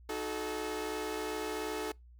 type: chord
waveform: sawtooth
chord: D# diminished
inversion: none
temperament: equal with one note detuned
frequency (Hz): 311.1 / 370 / 432.7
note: D#4 / F#4 / A4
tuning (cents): 0 / 0 / -29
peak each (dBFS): -37 / -38 / -33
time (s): 0.09-1.92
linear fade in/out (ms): 5
effects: noise-tail reverb RT60 0.2 s tail -26 dB re dry + added 60 Hz sine -53 dBFS peak until 2.19 s